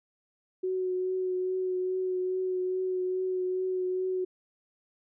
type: tone with vibrato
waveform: sine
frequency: 370 Hz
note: F#4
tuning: in tune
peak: -27 dBFS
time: 0.63-4.25 s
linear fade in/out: 10 ms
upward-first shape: triangle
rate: 2.4 Hz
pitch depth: 19 cents each way
effects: none